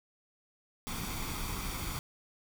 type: noise with comb filter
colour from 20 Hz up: pink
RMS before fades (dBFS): -37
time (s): 0.87-1.99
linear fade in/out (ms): 0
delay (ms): 0.87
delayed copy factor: +0.55
effects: none